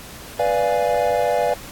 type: chord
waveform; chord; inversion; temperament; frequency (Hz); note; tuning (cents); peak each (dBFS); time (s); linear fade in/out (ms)
triangle; B diminished seventh; none; equal with one note detuned; 493.9 / 587.3 / 695.2 / 830.6; B4 / D5 / F5 / Ab5; 0 / 0 / -8 / 0; -20 / -19 / -20 / -23; 0.39-1.54; 5
effects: pink hiss -38 dBFS RMS until 1.71 s + AAC 64 kbps